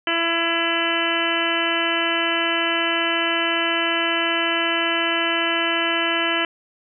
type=harmonic tone; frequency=334.6 Hz; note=E4; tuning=26 cents sharp; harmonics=1 / 2 / 3 / 4 / 5 / 6 / 7 / 8 / 9; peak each=-27 / -28 / -30 / -28 / -26 / -28 / -30 / -28 / -25 dBFS; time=0.07-6.45 s; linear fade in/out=2 ms; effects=none